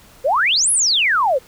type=exponential two-way sweep; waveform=sine; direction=up then down; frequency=480 to 11100 to 480 Hz; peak=-13 dBFS; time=0.24-1.39 s; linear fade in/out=20 ms; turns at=0.71 s; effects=pink hiss -47 dBFS RMS until 1.47 s